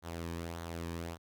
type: tone with flanger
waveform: sawtooth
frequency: 84 Hz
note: E2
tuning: 33 cents sharp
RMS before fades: -41 dBFS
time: 0.02-1.18 s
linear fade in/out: 50 ms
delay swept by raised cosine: 0.38 to 1.48 ms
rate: 1.7 Hz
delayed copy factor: -0.5
effects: none